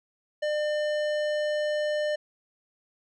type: tone with tanh clipping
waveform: sine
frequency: 600 Hz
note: D5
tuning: 37 cents sharp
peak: -27 dBFS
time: 0.42-2.16 s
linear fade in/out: 10 ms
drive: 16 dB
effects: none